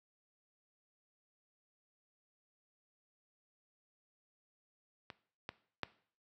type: clicks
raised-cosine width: 0.3 ms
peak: -29 / -24 / -19 dBFS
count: 3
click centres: 5.102 / 5.491 / 5.833 s
effects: noise-tail reverb RT60 0.5 s tail -18 dB re dry + high-pass 80 Hz 12 dB/octave